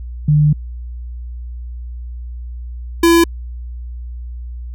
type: tone pair in turn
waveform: sine / square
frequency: 150 / 336.7 Hz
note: D3 / E4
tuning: +37 / +37 cents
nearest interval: octave + major second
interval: 1400 cents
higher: second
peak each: -8 dBFS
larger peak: neither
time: 0.28-0.53 / 3.03-3.24 s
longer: first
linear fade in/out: 5 ms
effects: added 60 Hz sine -25 dBFS peak until 4.74 s